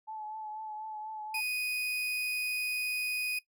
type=tone with vibrato; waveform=sine; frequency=863 Hz; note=A5; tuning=34 cents flat; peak=-38 dBFS; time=0.07-1.41 s; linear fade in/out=20 ms; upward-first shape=triangle; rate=4.1 Hz; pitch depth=32 cents each way
type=tone; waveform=35% pulse; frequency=2489 Hz; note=D#7; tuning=in tune; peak=-29 dBFS; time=1.34-3.39 s; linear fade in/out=5 ms
effects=noise-tail reverb RT60 0.1 s tail -18 dB re dry